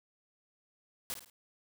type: noise with echo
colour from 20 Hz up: white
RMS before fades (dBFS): -38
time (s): 1.1-1.14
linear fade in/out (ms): 0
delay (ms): 53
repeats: 3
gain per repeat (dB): -8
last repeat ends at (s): 1.299
effects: none